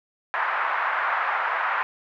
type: band-pass noise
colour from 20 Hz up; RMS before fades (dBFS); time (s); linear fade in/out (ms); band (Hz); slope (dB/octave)
pink; -25; 0.34-1.83; 0; 880 to 1800; 24
effects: none